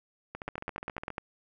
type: two click trains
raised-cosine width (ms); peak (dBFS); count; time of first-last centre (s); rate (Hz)
0.5; -19 / -23; 8 / 12; 0.48-1.181 / 0.35-1.103; 9.98 / 14.6
effects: none